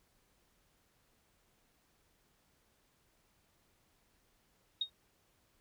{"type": "tone with exponential decay", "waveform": "sine", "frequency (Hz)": 3729, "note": "A#7", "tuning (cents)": 0, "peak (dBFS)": -28, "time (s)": [4.81, 4.9], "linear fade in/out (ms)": 5, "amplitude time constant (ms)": 19, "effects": ["pink hiss -73 dBFS RMS until 5.6 s"]}